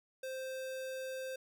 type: tone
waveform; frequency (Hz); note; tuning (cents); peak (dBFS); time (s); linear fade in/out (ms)
square; 523; C5; -1; -40; 0.23-1.36; 5
effects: none